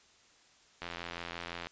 click train, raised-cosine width 0.3 ms, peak -23 dBFS, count 74, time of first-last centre 0.82-1.67 s, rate 85.9 Hz, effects white hiss -63 dBFS RMS until 1.71 s + resampled to 16000 Hz

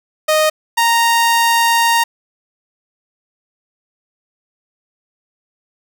sawtooth tone pair in turn, 620 / 929 Hz, D#5 / A#5, -6 / -6 cents, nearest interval perfect fifth, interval 700 cents, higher second, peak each -7 dBFS, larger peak neither, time 0.28-0.5 / 0.77-2.04 s, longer second, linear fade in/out 10 ms, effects none

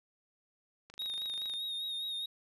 click train, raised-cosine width 0.2 ms, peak -33 dBFS, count 17, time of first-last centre 0.9-1.537 s, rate 25.1 Hz
triangle tone with vibrato, 3729 Hz, A#7, in tune, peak -34 dBFS, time 0.99-2.26 s, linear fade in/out 5 ms, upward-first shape sine, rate 4.9 Hz, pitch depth 38 cents each way
effects none

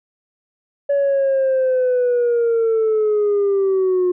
sine linear sweep, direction down, 568 to 357.9 Hz, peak -12 dBFS, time 0.89-4.12 s, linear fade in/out 10 ms, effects tanh soft clip ceiling -12 dBFS

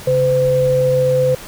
sine tone pair together, 137.2 / 510 Hz, C#3 / C5, -17 / -44 cents, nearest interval octave + major seventh, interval 2273 cents, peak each -19 / -12 dBFS, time 0.07-1.35 s, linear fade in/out 5 ms, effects pink hiss -34 dBFS RMS until 1.47 s

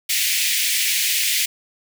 pink high-pass noise, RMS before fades -20 dBFS, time 0.09-1.46 s, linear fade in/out 10 ms, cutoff 2000 Hz, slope 48 dB/octave, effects none

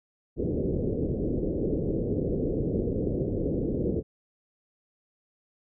white low-pass noise, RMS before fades -28 dBFS, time 0.36-4.03 s, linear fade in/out 50 ms, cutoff 490 Hz, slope 48 dB/octave, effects none

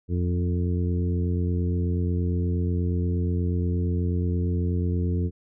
harmonic tone with a mistuned harmonic, 88.4 Hz, F2, 22 cents sharp, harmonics 1 / 2 / 3 / 4 / 5, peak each -23 / -29 / -33 / -35 / -37 dBFS, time 0.08-5.31 s, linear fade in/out 50 ms, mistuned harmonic 1, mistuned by -29 cents, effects none

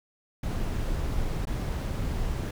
brown noise with dropouts, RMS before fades -29 dBFS, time 0.43-2.51 s, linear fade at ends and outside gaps 5 ms, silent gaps 1.454-1.47 s, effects none

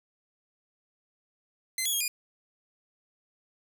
10% pulse tone with pitch steps, 2061 / 3364 / 3260 / 2437 Hz, C7 / G#7 / G#7 / D#7, -27 / +22 / -33 / -37 cents, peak -19 dBFS, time 1.78-2.08 s, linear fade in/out 2 ms, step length 75 ms, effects none

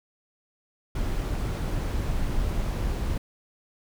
brown noise, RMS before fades -27 dBFS, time 0.95-3.18 s, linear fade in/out 5 ms, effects none

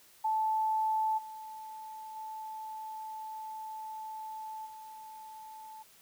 sine tone with level steps, 874 Hz, A5, 12 cents flat, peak -27 / -42 / -39 / -45 dBFS, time 0.24-5.83 s, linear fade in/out 10 ms, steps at 1.17 / 2.15 / 4.65 s, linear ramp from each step 20 ms, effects white hiss -60 dBFS RMS until 6.01 s

